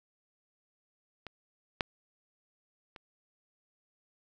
clicks, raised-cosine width 0.3 ms, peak -26 / -12 / -30 dBFS, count 3, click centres 1.267 / 1.808 / 2.962 s, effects none

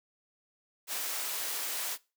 white high-pass noise, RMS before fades -35 dBFS, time 0.87-1.98 s, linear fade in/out 50 ms, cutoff 450 Hz, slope 12 dB/octave, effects noise-tail reverb RT60 0.3 s tail -22 dB re dry

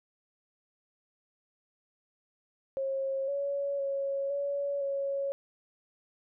sine tone with pitch steps, 540 / 562 / 552 / 565 / 554 Hz, C#5 / C#5 / C#5 / C#5 / C#5, -45 / +24 / -7 / +33 / -1 cents, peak -29 dBFS, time 2.77-5.32 s, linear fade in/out 0 ms, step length 510 ms, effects none

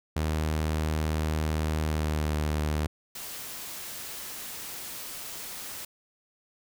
sawtooth tone with pitch glide, 77.78 to 75.96 Hz, D#2 to D#2, 0 to -41 cents, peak -22 dBFS, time 0.16-2.87 s, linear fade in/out 5 ms, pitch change -41 cents, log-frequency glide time 1.82-2.33 s
white noise, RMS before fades -39 dBFS, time 3.15-5.85 s, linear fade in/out 5 ms
effects none

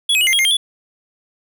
square tone with pitch steps, 3371 / 2535 / 2921 / 2098 / 3280 / 2121 / 3194 / 3433 Hz, G#7 / D#7 / F#7 / C7 / G#7 / C7 / G7 / A7, +25 / +32 / -23 / +4 / -22 / +23 / +32 / -43 cents, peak -13 dBFS, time 0.09-0.57 s, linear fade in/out 5 ms, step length 60 ms, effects none

